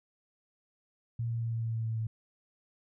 sine tone with pitch steps, 116.54 / 115.8 / 115.07 / 114.34 / 113.62 / 112.9 / 112.18 / 111.47 Hz, A#2 / A#2 / A#2 / A#2 / A#2 / A2 / A2 / A2, 0 / -11 / -22 / -33 / -44 / +45 / +34 / +23 cents, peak -30 dBFS, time 1.19-2.07 s, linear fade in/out 5 ms, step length 110 ms, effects none

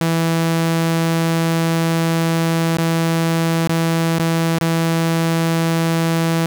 sawtooth tone with dropouts, 164.81 Hz, E3, in tune, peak -11 dBFS, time 0.01-6.46 s, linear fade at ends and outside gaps 0 ms, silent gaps 2.77-2.785 / 3.674-3.694 / 4.186-4.196 / 4.586-4.612 s, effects none

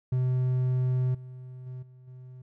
triangle tone with level steps, 127.4 Hz, C3, 46 cents flat, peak -21 / -38 / -34 / -47 / -41 dBFS, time 0.12-2.42 s, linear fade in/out 5 ms, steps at 1.14 / 1.66 / 1.82 / 2.07 s, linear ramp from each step 10 ms, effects none

